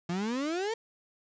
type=exponential sweep; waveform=35% pulse; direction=up; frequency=167.3 to 466.2 Hz; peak=-28 dBFS; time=0.09-0.74 s; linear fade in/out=5 ms; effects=resampled to 16000 Hz + 10-bit